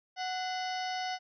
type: harmonic tone with a mistuned harmonic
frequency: 740 Hz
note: F#5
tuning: in tune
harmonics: 1 / 2 / 3 / 4 / 5 / 6 / 7 / 8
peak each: -34 / -43 / -43 / -44 / -49 / -46 / -45 / -51 dBFS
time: 0.16-1.19 s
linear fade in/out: 50 ms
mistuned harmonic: 3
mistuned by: -140 cents
effects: none